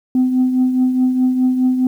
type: tone with tremolo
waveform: sine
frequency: 255.2 Hz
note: C4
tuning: 43 cents flat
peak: -8 dBFS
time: 0.15-1.87 s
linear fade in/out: 2 ms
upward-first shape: triangle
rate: 4.8 Hz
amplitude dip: 60%
effects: tanh soft clip ceiling -8 dBFS + 8-bit